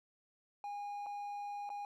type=tone with dropouts; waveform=triangle; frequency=817 Hz; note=G#5; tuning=29 cents flat; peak=-38 dBFS; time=0.64-1.85 s; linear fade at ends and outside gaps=1 ms; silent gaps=1.062-1.066 / 1.692-1.701 s; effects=none